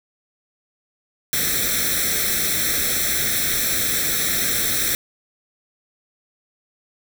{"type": "noise with comb filter", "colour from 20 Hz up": "white", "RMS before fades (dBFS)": -21, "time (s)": [1.33, 4.95], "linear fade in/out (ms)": 0, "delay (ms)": 0.52, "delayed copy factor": 0.95, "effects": []}